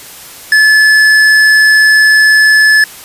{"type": "tone with hard clipping", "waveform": "triangle", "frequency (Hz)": 1727, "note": "A6", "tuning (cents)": -33, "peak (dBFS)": -5, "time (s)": [0.52, 2.84], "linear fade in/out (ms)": 2, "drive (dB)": 13, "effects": ["white hiss -31 dBFS RMS until 3.04 s", "resampled to 32000 Hz"]}